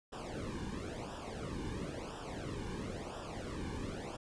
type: noise with flanger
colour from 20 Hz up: brown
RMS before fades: -42 dBFS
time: 0.12-4.17 s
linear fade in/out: 10 ms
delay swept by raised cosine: 0.46 to 1.56 ms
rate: 0.98 Hz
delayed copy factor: -0.9
effects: resampled to 22050 Hz